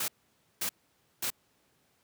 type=noise bursts; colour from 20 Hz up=white; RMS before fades=-32 dBFS; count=3; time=0-1.303 s; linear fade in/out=5 ms; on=81 ms; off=530 ms; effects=pink hiss -70 dBFS RMS until 2.03 s + high-pass 100 Hz 12 dB/octave